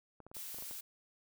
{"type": "clicks", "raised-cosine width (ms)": 1, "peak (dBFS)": -38, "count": 8, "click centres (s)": [0.203, 0.266, 0.315, 0.367, 0.545, 0.586, 0.624, 0.711]}
{"type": "noise", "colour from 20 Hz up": "blue", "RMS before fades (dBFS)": -45, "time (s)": [0.34, 0.81], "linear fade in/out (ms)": 10}
{"effects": []}